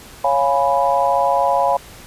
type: chord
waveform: sine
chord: C# dominant seventh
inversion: none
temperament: equal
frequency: 554.4 / 698.5 / 830.6 / 987.8 Hz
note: C#5 / E#5 / G#5 / B5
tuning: 0 / 0 / 0 / 0 cents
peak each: -19 dBFS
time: 0.24-1.77 s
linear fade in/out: 5 ms
effects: pink hiss -40 dBFS RMS until 2.06 s + resampled to 32000 Hz